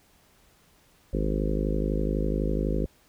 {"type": "harmonic tone", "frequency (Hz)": 52, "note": "G#1", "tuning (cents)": 3, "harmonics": [1, 3, 4, 5, 6, 7, 8, 9, 10], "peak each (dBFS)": [-27, -32, -33, -34, -35, -35, -36, -37, -37], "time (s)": [1.13, 2.86], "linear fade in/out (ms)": 5, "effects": ["pink hiss -61 dBFS RMS until 3.08 s"]}